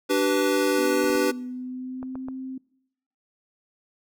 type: chord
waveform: square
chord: G major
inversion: second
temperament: equal with one note detuned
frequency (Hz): 293.7 / 384.2 / 493.9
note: D4 / G4 / B4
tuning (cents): 0 / -35 / 0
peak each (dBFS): -25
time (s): 0.09-1.32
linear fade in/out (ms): 20
type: tone with pitch glide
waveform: sine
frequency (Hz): 250 to 261.5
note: B3 to C4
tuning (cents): +21 to -1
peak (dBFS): -31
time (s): 0.78-2.58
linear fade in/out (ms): 5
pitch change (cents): +78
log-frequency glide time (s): 1.4-2.27
type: clicks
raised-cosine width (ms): 1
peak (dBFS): -25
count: 6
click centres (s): 1.043 / 1.1 / 1.154 / 2.029 / 2.155 / 2.285
effects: noise-tail reverb RT60 0.8 s tail -24 dB re dry